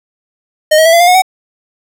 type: tone with pitch steps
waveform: square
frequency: 616 / 636.6 / 657.9 / 680 / 702.7 / 726.2 / 750.5 Hz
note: D#5 / D#5 / E5 / F5 / F5 / F#5 / F#5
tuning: -17 / +39 / -4 / -46 / +10 / -33 / +24 cents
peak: -5 dBFS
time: 0.71-1.221 s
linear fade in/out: 10 ms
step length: 73 ms
effects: none